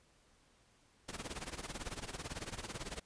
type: noise with tremolo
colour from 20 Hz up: pink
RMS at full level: -41 dBFS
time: 1.08-3 s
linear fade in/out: 10 ms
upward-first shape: sine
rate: 18 Hz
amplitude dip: 85%
effects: pink hiss -69 dBFS RMS until 3.05 s + resampled to 22050 Hz